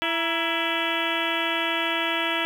harmonic tone with a mistuned harmonic, 332.5 Hz, E4, 15 cents sharp, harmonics 1 / 2 / 3 / 4 / 5 / 6 / 7 / 8 / 9 / 10, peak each -32 / -32 / -32 / -32 / -32 / -32 / -32 / -32 / -32 / -32 dBFS, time 0.02-2.45 s, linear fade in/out 0 ms, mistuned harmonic 3, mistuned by -73 cents, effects 8-bit

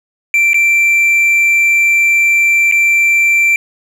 triangle tone with dropouts, 2349 Hz, D7, in tune, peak -6 dBFS, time 0.34-3.56 s, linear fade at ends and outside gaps 1 ms, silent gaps 0.533-0.543 / 2.714-2.722 s, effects none

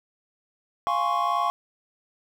triangle chord, Db major seventh, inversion first, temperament equal, 698.5 / 830.6 / 1046.5 / 1108.7 Hz, F5 / Ab5 / C6 / Db6, 0 / 0 / 0 / 0 cents, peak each -26 / -28 / -27 / -23 dBFS, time 0.87-1.5 s, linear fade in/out 0 ms, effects 9-bit

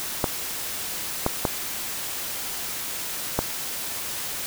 clicks, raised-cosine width 1 ms, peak -6 dBFS, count 4, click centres 0.242 / 1.264 / 1.452 / 3.39 s, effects white hiss -31 dBFS RMS until 4.46 s

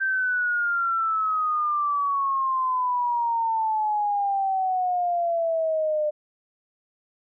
sine exponential sweep, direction down, 1568 to 598 Hz, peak -21 dBFS, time 0-6.11 s, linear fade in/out 20 ms, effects none

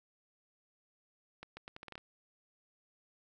accelerating click train, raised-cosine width 0.3 ms, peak -30 dBFS, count 9, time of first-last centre 1.43-1.979 s, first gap 140 ms, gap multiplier 0.78, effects none

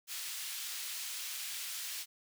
pink high-pass noise, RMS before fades -41 dBFS, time 0.07-2.06 s, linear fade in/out 50 ms, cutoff 2800 Hz, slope 12 dB/octave, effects none

